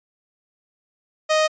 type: tone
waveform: sawtooth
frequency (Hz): 622.3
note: D#5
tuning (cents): 0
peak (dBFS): -12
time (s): 1.29-1.48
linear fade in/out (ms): 20
effects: resampled to 16000 Hz